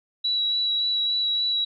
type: tone with vibrato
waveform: sine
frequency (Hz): 3912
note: B7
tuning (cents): -17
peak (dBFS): -21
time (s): 0.24-1.65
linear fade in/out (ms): 10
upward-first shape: sine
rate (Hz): 3.5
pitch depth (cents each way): 13
effects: none